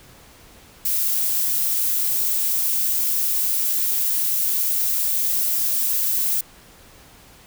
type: noise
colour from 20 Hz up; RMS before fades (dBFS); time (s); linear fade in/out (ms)
violet; -21; 0.85-6.41; 5
effects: pink hiss -48 dBFS RMS until 7.46 s